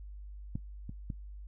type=clicks; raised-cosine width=5 ms; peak=-22 / -28 / -25 dBFS; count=3; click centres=0.555 / 0.894 / 1.102 s; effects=noise-tail reverb RT60 0.1 s tail -19 dB re dry + added 50 Hz sine -43 dBFS peak until 1.47 s